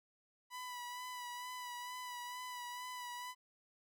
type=tone with vibrato; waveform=sawtooth; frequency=987.8 Hz; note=B5; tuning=in tune; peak=-40 dBFS; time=0.5-3.35 s; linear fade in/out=50 ms; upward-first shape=sine; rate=2.2 Hz; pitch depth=28 cents each way; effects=none